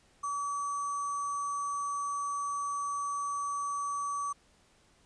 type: tone with sample-and-hold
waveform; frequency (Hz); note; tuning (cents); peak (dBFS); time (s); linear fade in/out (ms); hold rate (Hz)
sine; 1140; C#6; +48; -31; 0.23-4.33; 10; 7350
effects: pink hiss -65 dBFS RMS until 5.05 s + resampled to 22050 Hz